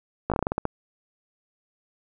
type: slowing click train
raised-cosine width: 1 ms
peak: -10 dBFS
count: 10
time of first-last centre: 0.3-0.654 s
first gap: 17 ms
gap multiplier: 1.2
effects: none